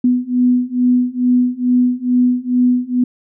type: beating tone pair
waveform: sine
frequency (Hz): 247 / 249.3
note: B3 / B3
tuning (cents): 0 / +16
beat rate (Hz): 2.3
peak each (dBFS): -15 / -14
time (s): 0.04-3.04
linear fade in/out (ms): 5
effects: none